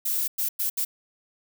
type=noise bursts at uneven times; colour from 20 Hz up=violet; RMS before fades=-26 dBFS; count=4; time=0.05-0.28 / 0.38-0.49 / 0.59-0.7 / 0.77-0.85 s; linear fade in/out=10 ms; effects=none

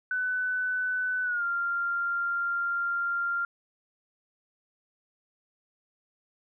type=tone with pitch glide; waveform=sine; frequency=1500 to 1391.5 Hz; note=F#6 to F6; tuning=+23 to -7 cents; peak=-26 dBFS; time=0.11-3.45 s; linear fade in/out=2 ms; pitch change=-130 cents; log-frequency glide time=1.24-1.44 s; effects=none

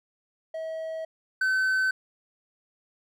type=tone pair in turn; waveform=triangle; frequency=643 / 1526.5 Hz; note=E5 / G6; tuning=-43 / -46 cents; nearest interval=octave + minor third; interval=1497 cents; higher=second; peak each=-29 / -20 dBFS; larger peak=second; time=0.54-1.05 / 1.41-1.91 s; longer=first; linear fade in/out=5 ms; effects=none

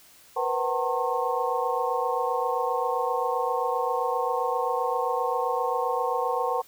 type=tone cluster; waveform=sine; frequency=480.4 / 508 / 757 / 904 / 1077 Hz; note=B4 / B4 / F#5 / A5 / C6; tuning=-48 / +49 / +39 / +47 / +50 cents; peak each=-30 dBFS; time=0.36-6.62 s; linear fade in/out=10 ms; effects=white hiss -54 dBFS RMS until 6.67 s

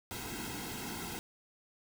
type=noise with comb filter; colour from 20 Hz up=pink; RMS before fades=-41 dBFS; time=0.11-1.19 s; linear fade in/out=0 ms; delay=1.7 ms; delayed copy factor=-0.85; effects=none

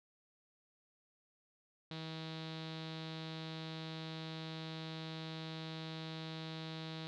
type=tone with low-pass filter; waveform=sawtooth; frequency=160 Hz; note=D#3; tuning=49 cents sharp; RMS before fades=-45 dBFS; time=1.91-7.07 s; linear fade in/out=0 ms; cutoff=3900 Hz; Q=5.5; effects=none

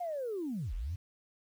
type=linear two-way sweep; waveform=sine; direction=down then up; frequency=726 to 36.5 to 96.7 Hz; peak=-33 dBFS; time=0-0.96 s; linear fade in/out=10 ms; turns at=0.74 s; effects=tanh soft clip ceiling -29 dBFS + 10-bit

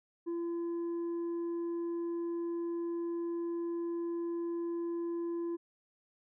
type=tone with tanh clipping; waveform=triangle; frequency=340 Hz; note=F4; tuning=46 cents flat; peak=-34 dBFS; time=0.26-5.57 s; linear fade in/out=20 ms; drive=8 dB; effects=none

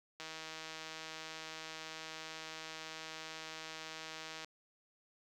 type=click train; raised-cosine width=0.2 ms; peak=-28 dBFS; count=676; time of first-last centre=0.2-4.445 s; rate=159 Hz; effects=high-pass 200 Hz 12 dB/octave + 11-bit

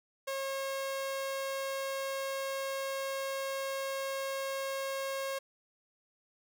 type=tone; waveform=sawtooth; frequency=542 Hz; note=C#5; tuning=39 cents flat; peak=-30 dBFS; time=0.27-5.39 s; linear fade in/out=10 ms; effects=none

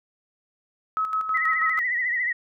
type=tone with tremolo; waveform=sine; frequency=1285 Hz; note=E6; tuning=45 cents flat; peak=-21 dBFS; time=0.97-1.79 s; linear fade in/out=0 ms; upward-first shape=square; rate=6.2 Hz; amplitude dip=55%
type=tone with vibrato; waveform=sine; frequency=1951 Hz; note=B6; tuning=22 cents flat; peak=-22 dBFS; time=1.34-2.33 s; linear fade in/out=10 ms; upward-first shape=sine; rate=14 Hz; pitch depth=71 cents each way
effects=none

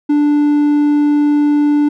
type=tone; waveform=triangle; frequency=293.7 Hz; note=D4; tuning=in tune; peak=-7 dBFS; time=0.09-1.89 s; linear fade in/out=10 ms; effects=none

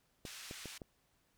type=band-pass noise; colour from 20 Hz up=pink; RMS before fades=-50 dBFS; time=0.25-0.78 s; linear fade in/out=5 ms; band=2000 to 9200 Hz; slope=12 dB/octave
type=clicks; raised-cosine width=2 ms; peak=-32 dBFS; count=4; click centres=0.252 / 0.511 / 0.657 / 0.818 s
effects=pink hiss -75 dBFS RMS until 1.37 s

